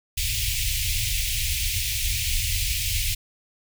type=band-stop noise; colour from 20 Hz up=pink; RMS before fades=-25 dBFS; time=0.17-3.15 s; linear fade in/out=10 ms; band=110 to 2200 Hz; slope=48 dB/octave; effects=none